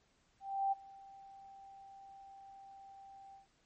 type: tone with ADSR envelope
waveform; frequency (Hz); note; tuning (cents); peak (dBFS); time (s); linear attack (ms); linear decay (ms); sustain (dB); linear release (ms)
sine; 784; G5; 0; -29; 0.4-3.47; 320; 20; -23; 130
effects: pink hiss -73 dBFS RMS until 3.65 s + MP3 32 kbps